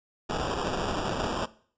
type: noise with sample-and-hold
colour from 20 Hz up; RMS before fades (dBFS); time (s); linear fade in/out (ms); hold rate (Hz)
white; -30; 0.29-1.46; 10; 2100
effects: noise-tail reverb RT60 0.5 s tail -19 dB re dry + resampled to 16000 Hz